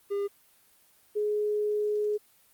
triangle / sine tone pair in turn, 402.8 / 419.6 Hz, G4 / G#4, +47 / +18 cents, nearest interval minor second, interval 71 cents, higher second, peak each -25 dBFS, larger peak neither, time 0.1-0.28 / 1.15-2.18 s, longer second, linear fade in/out 20 ms, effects white hiss -62 dBFS RMS until 2.53 s + Opus 32 kbps

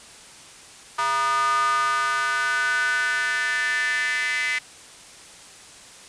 square tone with high-pass filter sweep, 135.8 Hz, C#3, 35 cents flat, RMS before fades -23 dBFS, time 0.98-4.59 s, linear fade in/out 10 ms, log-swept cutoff 1100 to 2000 Hz, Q 7, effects white hiss -45 dBFS RMS until 6.08 s + resampled to 22050 Hz

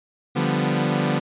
sawtooth chord, G dominant seventh, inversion second, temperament equal, 146.83 / 174.61 / 196 / 246.9 Hz, D3 / F3 / G3 / B3, 0 / 0 / 0 / 0 cents, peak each -20 / -22 / -23 / -21 dBFS, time 0.35-1.2 s, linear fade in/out 20 ms, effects resampled to 8000 Hz

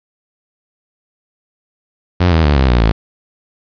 sawtooth tone with pitch steps, 89.2 / 80.86 / 73.29 / 66.44 / 60.23 / 54.59 Hz, F2 / E2 / D2 / C2 / B1 / A1, +37 / -33 / -3 / +27 / -43 / -13 cents, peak -5 dBFS, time 2.2-2.92 s, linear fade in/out 10 ms, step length 120 ms, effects resampled to 11025 Hz + 7-bit

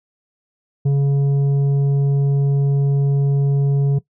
sine tone with tanh clipping, 140 Hz, C#3, 18 cents sharp, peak -14 dBFS, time 0.85-3.99 s, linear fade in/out 10 ms, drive 6 dB, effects noise-tail reverb RT60 0.1 s tail -18 dB re dry

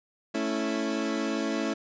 30% pulse chord, A major, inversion none, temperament equal, 220 / 277.2 / 329.6 Hz, A3 / C#4 / E4, 0 / 0 / 0 cents, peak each -29 dBFS, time 0.34-1.74 s, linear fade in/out 10 ms, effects resampled to 16000 Hz

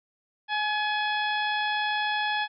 harmonic tone with a mistuned harmonic, 842 Hz, G#5, 24 cents sharp, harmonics 1 / 2 / 3 / 4 / 5 / 6, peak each -28 / -29 / -35 / -33 / -43 / -45 dBFS, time 0.48-2.48 s, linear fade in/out 50 ms, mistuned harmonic 2, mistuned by +15 cents, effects none

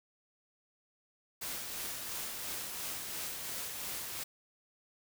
white noise with tremolo, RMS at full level -39 dBFS, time 1.41-4.24 s, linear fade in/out 10 ms, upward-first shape sine, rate 2.9 Hz, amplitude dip 30%, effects none

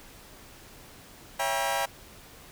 sawtooth chord, C# diminished seventh, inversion none, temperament just, 554.4 / 665.2 / 798.3 / 957.9 Hz, C#5 / E5 / G5 / Bb5, 0 / +16 / +31 / +47 cents, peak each -30 / -29 / -26 / -28 dBFS, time 1.39-1.86 s, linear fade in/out 10 ms, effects pink hiss -50 dBFS RMS until 2.51 s

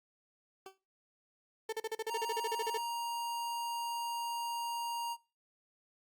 20% pulse tone with exponential decay, 383.6 Hz, G4, 37 cents flat, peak -38 dBFS, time 0.66-0.78 s, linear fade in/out 2 ms, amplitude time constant 26 ms
35% pulse tone bursts, 443.8 Hz, A4, 15 cents sharp, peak -32 dBFS, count 15, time 1.69-2.776 s, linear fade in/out 5 ms, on 36 ms, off 39 ms
square tone with pitch glide, 932.3 to 938.8 Hz, A#5 to A#5, 0 to +12 cents, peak -36 dBFS, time 2.07-5.17 s, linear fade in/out 50 ms, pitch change +12 cents, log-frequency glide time 2.24-2.3 s
effects noise-tail reverb RT60 0.3 s tail -21 dB re dry + Opus 48 kbps

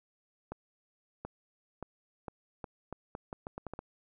accelerating click train, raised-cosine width 1 ms, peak -25 dBFS, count 13, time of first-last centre 0.52-3.791 s, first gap 730 ms, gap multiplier 0.79, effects none

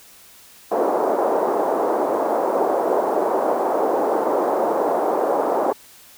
pink band-pass noise, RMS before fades -20 dBFS, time 0.71-5.73 s, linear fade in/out 10 ms, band 370 to 910 Hz, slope 24 dB/octave, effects white hiss -47 dBFS RMS until 6.17 s

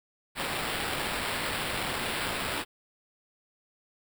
blue noise with sample-and-hold, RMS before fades -32 dBFS, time 0.35-2.65 s, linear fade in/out 50 ms, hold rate 6300 Hz, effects none

